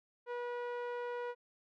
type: tone with low-pass filter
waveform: sawtooth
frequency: 484.7 Hz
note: B4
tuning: 32 cents flat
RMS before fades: -40 dBFS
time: 0.26-1.35 s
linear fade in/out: 50 ms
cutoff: 1600 Hz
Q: 0.83
effects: none